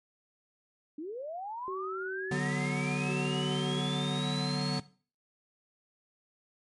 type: linear sweep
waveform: sine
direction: up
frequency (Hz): 283.9 to 4435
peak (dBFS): -36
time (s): 0.98-4.79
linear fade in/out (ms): 5
type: tone with tremolo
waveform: sine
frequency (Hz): 379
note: F#4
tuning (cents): +42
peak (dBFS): -35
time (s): 1.68-4.19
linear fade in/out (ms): 0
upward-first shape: square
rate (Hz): 0.71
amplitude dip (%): 55
type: chord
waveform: square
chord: B minor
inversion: first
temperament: equal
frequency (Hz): 146.83 / 185 / 246.9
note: D3 / F#3 / B3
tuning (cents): 0 / 0 / 0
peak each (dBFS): -33 / -35 / -37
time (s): 2.31-4.8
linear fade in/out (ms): 5
effects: noise-tail reverb RT60 0.4 s tail -18 dB re dry + MP3 48 kbps

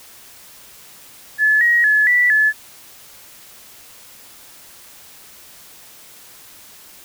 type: tone with pitch steps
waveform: sine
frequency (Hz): 1722 / 1895 / 1712 / 1962 / 1723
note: A6 / A#6 / A6 / B6 / A6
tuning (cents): -38 / +28 / -48 / -12 / -37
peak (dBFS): -11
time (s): 1.38-2.53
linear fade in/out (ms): 50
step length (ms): 230
effects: white hiss -43 dBFS RMS until 7.04 s

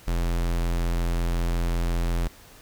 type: tone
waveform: square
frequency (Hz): 42.75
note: F1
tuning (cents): -36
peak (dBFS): -23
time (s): 0.07-2.28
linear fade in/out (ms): 10
effects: pink hiss -50 dBFS RMS until 2.61 s

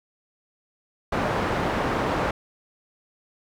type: low-pass noise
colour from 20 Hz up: white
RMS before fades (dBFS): -25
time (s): 1.12-2.31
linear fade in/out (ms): 5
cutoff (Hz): 1000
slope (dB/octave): 12
effects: none

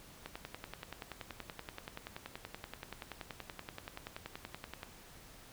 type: click train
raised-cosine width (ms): 0.3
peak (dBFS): -26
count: 49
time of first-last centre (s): 0.26-4.831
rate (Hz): 10.5
effects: pink hiss -56 dBFS RMS until 5.52 s

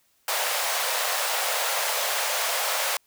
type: high-pass noise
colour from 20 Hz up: pink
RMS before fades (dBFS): -26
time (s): 0.28-2.97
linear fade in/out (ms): 2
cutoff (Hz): 520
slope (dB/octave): 48
effects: white hiss -66 dBFS RMS until 3.06 s

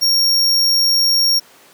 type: tone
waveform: 45% pulse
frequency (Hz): 5560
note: F8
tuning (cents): -9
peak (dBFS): -12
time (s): 0.01-1.4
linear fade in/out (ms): 20
effects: pink hiss -46 dBFS RMS until 1.73 s + high-pass 300 Hz 12 dB/octave

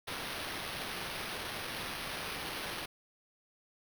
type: noise with sample-and-hold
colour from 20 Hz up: white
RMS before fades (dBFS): -40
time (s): 0.07-2.86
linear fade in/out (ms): 10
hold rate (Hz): 7350
effects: none

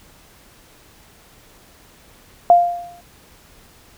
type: tone with exponential decay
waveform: sine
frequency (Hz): 698.5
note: F5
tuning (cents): 0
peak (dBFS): -4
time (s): 2.5-3.01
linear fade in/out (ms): 1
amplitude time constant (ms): 110
effects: pink hiss -49 dBFS RMS until 3.97 s

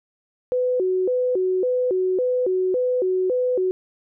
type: tone with vibrato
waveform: sine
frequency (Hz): 431.4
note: A4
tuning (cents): -34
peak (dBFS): -18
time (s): 0.52-3.71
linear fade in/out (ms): 0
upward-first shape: square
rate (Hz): 1.8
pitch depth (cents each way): 260
effects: none

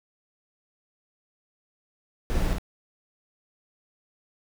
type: noise with echo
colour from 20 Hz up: brown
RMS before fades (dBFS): -25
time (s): 2.3-2.53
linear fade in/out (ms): 0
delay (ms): 53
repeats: 1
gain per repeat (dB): -3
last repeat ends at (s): 2.583
effects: none

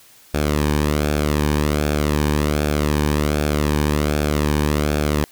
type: tone with flanger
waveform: sawtooth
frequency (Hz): 74.4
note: D2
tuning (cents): +23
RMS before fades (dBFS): -19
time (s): 0.34-5.24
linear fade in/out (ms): 0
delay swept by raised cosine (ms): 1 to 1.5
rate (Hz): 1.3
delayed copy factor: -0.6
effects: white hiss -49 dBFS RMS until 5.31 s

